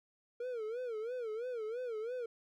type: tone with vibrato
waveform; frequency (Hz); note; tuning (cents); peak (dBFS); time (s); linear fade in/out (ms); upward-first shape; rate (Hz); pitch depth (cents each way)
triangle; 466.2; A#4; 0; -35; 0.4-2.26; 5; sine; 3; 150
effects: none